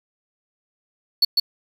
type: tone with echo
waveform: triangle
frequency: 4435 Hz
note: C#8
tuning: in tune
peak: -11 dBFS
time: 1.22-1.25 s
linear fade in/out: 5 ms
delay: 150 ms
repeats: 1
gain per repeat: -2 dB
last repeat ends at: 1.4 s
effects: 7-bit